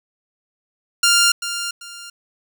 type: tone with echo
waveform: 10% pulse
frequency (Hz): 1396.9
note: F6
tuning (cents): 0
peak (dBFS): -4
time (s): 1.03-1.32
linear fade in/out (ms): 5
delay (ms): 390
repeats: 2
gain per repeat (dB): -11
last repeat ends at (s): 2.1
effects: none